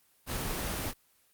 pink noise, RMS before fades -34 dBFS, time 0.26-0.94 s, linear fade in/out 50 ms, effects white hiss -67 dBFS RMS until 1.33 s + Opus 24 kbps

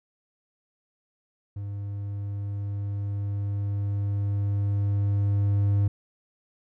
triangle tone with level ramp, 100.9 Hz, G#2, 49 cents flat, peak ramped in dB -29 to -17 dBFS, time 1.56-5.88 s, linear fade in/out 5 ms, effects none

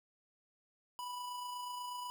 square tone with amplitude modulation, 986 Hz, B5, 3 cents flat, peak -40 dBFS, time 0.99-2.1 s, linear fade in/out 0 ms, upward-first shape sine, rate 28.2 Hz, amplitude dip 30%, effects none

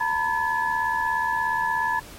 sine tone cluster, 907 / 984 / 1716 Hz, A#5 / B5 / A6, -48 / -7 / -44 cents, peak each -26 dBFS, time 0-2 s, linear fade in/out 10 ms, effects pink hiss -45 dBFS RMS until 2.18 s + AAC 48 kbps

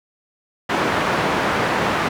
white band-pass noise, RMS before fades -20 dBFS, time 0.69-2.09 s, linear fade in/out 10 ms, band 100 to 1400 Hz, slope 12 dB/octave, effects none

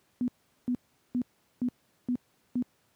sine tone bursts, 246.9 Hz, B3, in tune, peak -25 dBFS, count 6, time 0.21-2.624 s, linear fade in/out 0 ms, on 69 ms, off 400 ms, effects pink hiss -69 dBFS RMS until 2.95 s + high-pass 100 Hz 12 dB/octave

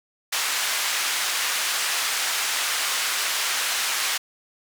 pink band-pass noise, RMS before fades -25 dBFS, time 0.32-4.18 s, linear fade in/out 10 ms, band 1400 to 11000 Hz, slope 12 dB/octave, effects none

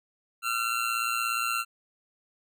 25% pulse tone with amplitude modulation, 1362 Hz, F6, 44 cents flat, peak -20 dBFS, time 0.42-1.65 s, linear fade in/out 50 ms, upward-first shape sine, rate 117 Hz, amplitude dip 65%, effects none

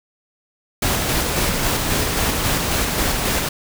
pink noise with tremolo, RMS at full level -19 dBFS, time 0.82-3.49 s, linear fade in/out 5 ms, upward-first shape square, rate 3.7 Hz, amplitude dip 25%, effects none

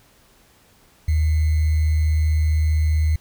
sine tone with sample-and-hold, 77.7 Hz, D#2, 2 cents flat, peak -15 dBFS, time 1.08-3.16 s, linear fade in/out 5 ms, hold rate 2100 Hz, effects pink hiss -55 dBFS RMS until 3.2 s

